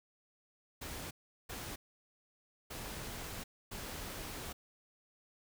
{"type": "noise bursts at uneven times", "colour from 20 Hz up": "pink", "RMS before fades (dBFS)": -44, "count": 4, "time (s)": [[0.81, 1.11], [1.49, 1.76], [2.7, 3.44], [3.71, 4.53]], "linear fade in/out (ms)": 10, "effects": []}